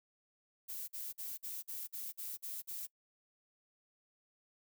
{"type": "noise bursts", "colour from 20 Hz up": "violet", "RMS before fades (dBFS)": -43, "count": 9, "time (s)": [0.68, 2.872], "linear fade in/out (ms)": 20, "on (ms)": 200, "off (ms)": 49, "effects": ["noise-tail reverb RT60 0.1 s tail -24 dB re dry"]}